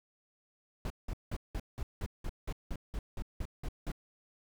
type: noise bursts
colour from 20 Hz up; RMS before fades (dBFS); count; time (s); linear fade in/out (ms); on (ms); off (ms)
brown; -36; 14; 0.85-3.918; 2; 52; 180
effects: none